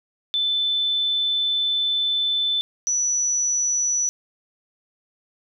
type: tone pair in turn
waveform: sine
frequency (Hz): 3520 / 5920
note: A7 / F#8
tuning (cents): 0 / 0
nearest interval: major sixth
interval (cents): 900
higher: second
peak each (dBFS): -19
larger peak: neither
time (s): 0.34-2.61 / 2.87-4.09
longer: first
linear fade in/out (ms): 0
effects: none